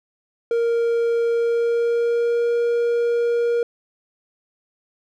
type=tone with pitch glide; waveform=triangle; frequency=466.2 to 472.2 Hz; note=A#4 to A#4; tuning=0 to +22 cents; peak=-15 dBFS; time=0.51-3.63 s; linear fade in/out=2 ms; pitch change=+22 cents; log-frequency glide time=1.3-2.52 s; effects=none